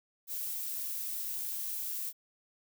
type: noise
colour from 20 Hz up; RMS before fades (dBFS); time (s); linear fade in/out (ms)
violet; -37; 0.27-2.13; 50
effects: none